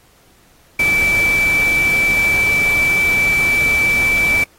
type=tone in noise; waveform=sine; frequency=2318 Hz; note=D7; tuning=23 cents flat; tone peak=-12 dBFS; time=0.79-4.44 s; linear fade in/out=5 ms; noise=pink; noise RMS=-26 dBFS; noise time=0.79-4.44 s; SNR=+11 dB; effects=pink hiss -52 dBFS RMS until 4.58 s + AAC 48 kbps